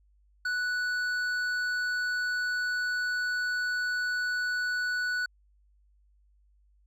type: tone with hard clipping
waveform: triangle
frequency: 1480 Hz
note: F#6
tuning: in tune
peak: -29 dBFS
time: 0.45-5.26 s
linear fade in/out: 5 ms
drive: 11 dB
effects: added 50 Hz sine -61 dBFS peak until 6.86 s